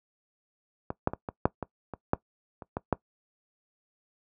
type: clicks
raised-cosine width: 1 ms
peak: -17 / -9 / -18 / -19 / -6 / -18 / -22 / -8 / -27 / -16 / -9 dBFS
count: 11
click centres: 0.904 / 1.074 / 1.135 / 1.288 / 1.455 / 1.627 / 1.937 / 2.134 / 2.622 / 2.769 / 2.927 s
effects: noise-tail reverb RT60 0.1 s tail -20 dB re dry + high-pass 60 Hz 12 dB/octave

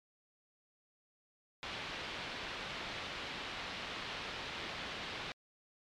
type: low-pass noise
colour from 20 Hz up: white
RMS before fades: -43 dBFS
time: 1.63-5.32 s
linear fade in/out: 0 ms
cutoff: 3800 Hz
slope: 24 dB/octave
effects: MP3 96 kbps

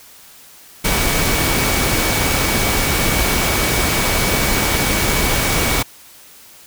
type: tone in noise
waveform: sine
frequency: 2260 Hz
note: C#7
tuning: 33 cents sharp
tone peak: -25 dBFS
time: 0.84-5.83 s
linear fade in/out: 10 ms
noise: pink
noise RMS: -17 dBFS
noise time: 0.84-5.83 s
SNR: -11 dB
effects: white hiss -43 dBFS RMS until 6.66 s

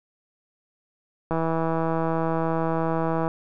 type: click train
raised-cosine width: 1 ms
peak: -12 dBFS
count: 322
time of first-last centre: 1.31-3.279 s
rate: 163 Hz
effects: none

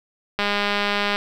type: click train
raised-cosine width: 0.3 ms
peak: -6 dBFS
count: 158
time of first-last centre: 0.39-1.16 s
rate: 204 Hz
effects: 7-bit

